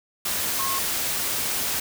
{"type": "tone in noise", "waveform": "sine", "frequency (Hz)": 1081, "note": "C#6", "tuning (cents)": -44, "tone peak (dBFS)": -27, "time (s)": [0.59, 0.79], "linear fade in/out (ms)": 5, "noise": "white", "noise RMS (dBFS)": -26, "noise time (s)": [0.25, 1.8], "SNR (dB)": -4, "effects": []}